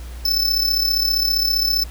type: tone with amplitude modulation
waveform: square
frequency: 5274 Hz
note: E8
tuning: in tune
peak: -14 dBFS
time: 0.25-1.84 s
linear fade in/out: 5 ms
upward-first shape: sine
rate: 35.1 Hz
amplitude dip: 60%
effects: added 60 Hz sine -30 dBFS peak until 1.9 s + pink hiss -43 dBFS RMS until 1.9 s